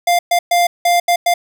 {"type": "tone bursts at uneven times", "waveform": "square", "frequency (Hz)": 698.5, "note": "F5", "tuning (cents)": 0, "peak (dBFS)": -11, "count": 6, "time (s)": [[0.07, 0.19], [0.31, 0.39], [0.51, 0.67], [0.85, 1], [1.08, 1.16], [1.26, 1.34]], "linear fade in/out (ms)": 5, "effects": []}